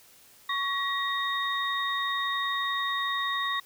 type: tone cluster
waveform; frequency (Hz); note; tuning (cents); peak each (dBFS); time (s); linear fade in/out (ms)
sine; 1117 / 1905 / 3714; C#6 / A#6 / A#7; +13 / +37 / -7; -30 / -31 / -32; 0.49-3.6; 5
effects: white hiss -56 dBFS RMS until 3.65 s